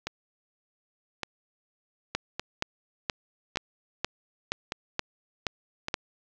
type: two click trains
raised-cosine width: 0.2 ms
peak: -9 / -13 dBFS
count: 9 / 6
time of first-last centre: 2.15-5.941 / 0.07-5.884 s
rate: 2.11 / 0.86 Hz
effects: low-pass 6000 Hz 12 dB/octave + 8-bit